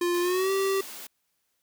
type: tone with pitch glide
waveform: square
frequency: 350.1 to 388.5 Hz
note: F4 to G4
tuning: +4 to -16 cents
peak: -24 dBFS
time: 0.01-0.81 s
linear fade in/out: 5 ms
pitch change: +180 cents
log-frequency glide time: 0.21-0.51 s
type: high-pass noise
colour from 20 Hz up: white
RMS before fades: -41 dBFS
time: 0.14-1.07 s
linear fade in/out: 5 ms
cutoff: 190 Hz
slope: 48 dB/octave
effects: white hiss -75 dBFS RMS until 1.62 s